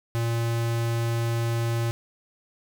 square tone, 116.2 Hz, A#2, 5 cents flat, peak -24 dBFS, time 0.15-1.91 s, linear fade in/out 0 ms, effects none

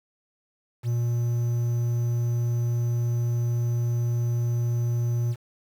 triangle tone, 119.1 Hz, A#2, 38 cents sharp, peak -20 dBFS, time 0.83-5.36 s, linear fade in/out 50 ms, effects 8-bit

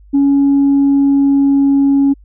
sine tone with pitch glide, 279.5 to 277.4 Hz, C#4 to C#4, +14 to +1 cents, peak -6 dBFS, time 0.13-2.14 s, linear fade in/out 20 ms, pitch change -13 cents, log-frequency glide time 0.26-1.71 s, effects tanh soft clip ceiling -5 dBFS + added 50 Hz sine -39 dBFS peak until 2.24 s

